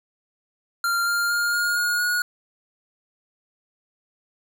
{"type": "tone with pitch steps", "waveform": "square", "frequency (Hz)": [1388, 1400.1, 1412.3, 1424.6, 1436.9, 1449.5], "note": ["F6", "F6", "F6", "F6", "F6", "F#6"], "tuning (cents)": [-11, 4, 19, 34, 49, -36], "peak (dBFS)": -21, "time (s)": [0.84, 2.22], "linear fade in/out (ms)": 2, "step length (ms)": 230, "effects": []}